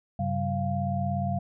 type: tone cluster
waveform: sine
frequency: 95.8 / 135.6 / 192.8 / 695 Hz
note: G2 / C#3 / G3 / F5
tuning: -39 / -38 / -28 / -9 cents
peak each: -31 dBFS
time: 0.19-1.39 s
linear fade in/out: 5 ms
effects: none